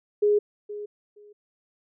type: tone with echo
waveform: sine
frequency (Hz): 415.3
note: G#4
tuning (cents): 0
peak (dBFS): -17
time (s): 0.22-0.39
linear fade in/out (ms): 10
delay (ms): 470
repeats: 2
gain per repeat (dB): -15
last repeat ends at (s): 1.33
effects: none